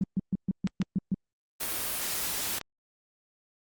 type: tone bursts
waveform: sine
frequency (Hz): 189.6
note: F#3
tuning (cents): +43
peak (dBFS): -23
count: 8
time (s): 0.01-1.144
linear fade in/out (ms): 2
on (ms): 28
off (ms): 130
type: clicks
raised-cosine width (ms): 0.2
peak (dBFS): -18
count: 5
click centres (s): 0.673 / 0.817 / 1.632 / 2.583 / 2.613
type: noise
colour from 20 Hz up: white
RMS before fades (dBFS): -32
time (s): 1.6-2.59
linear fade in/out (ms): 10
effects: Opus 32 kbps